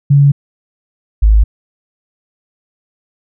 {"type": "tone pair in turn", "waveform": "sine", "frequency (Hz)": [141.6, 53.04], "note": ["C#3", "G#1"], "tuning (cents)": [37, 37], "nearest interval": "octave + perfect fourth", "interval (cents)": 1700, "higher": "first", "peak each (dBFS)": -4, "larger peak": "neither", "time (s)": [[0.1, 0.32], [1.22, 1.44]], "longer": "neither", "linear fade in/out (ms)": 10, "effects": []}